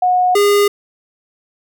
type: tone pair in turn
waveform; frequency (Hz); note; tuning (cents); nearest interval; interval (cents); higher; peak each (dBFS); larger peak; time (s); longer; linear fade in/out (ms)
sine / square; 728 / 407.8; F#5 / G#4; -28 / -32; minor seventh; 1004; first; -10; neither; 0.02-0.35 / 0.35-0.68; neither; 5
effects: none